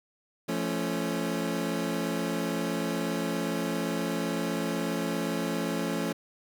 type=chord; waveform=25% pulse; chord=F augmented; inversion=none; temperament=equal with one note detuned; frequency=172.21 / 220 / 277.2 Hz; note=F3 / A3 / C#4; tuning=-24 / 0 / 0 cents; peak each=-29 dBFS; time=0.48-6.13 s; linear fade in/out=10 ms; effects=none